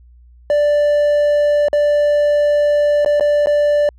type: tone with dropouts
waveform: triangle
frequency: 587.3 Hz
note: D5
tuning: in tune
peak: -9 dBFS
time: 0.5-3.89 s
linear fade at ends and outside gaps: 1 ms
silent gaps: 1.684-1.73 / 3.048-3.06 / 3.198-3.208 / 3.46-3.47 s
effects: added 60 Hz sine -42 dBFS peak until 3.98 s